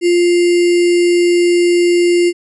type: tone with sample-and-hold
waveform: sine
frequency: 349.2 Hz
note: F4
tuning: in tune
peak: -8 dBFS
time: 0.01-2.33 s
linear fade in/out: 50 ms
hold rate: 2450 Hz
effects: resampled to 24000 Hz